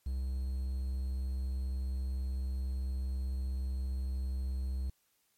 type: tone with quantisation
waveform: triangle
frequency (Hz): 65.41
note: C2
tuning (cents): 0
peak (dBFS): -30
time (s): 0.06-4.9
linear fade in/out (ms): 5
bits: 10
effects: white hiss -74 dBFS RMS until 5.37 s + MP3 64 kbps